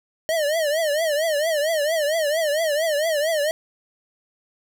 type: tone with vibrato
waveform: square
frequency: 618 Hz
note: D#5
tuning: 12 cents flat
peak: -20 dBFS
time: 0.29-3.51 s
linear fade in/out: 0 ms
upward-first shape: triangle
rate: 4.4 Hz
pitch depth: 160 cents each way
effects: none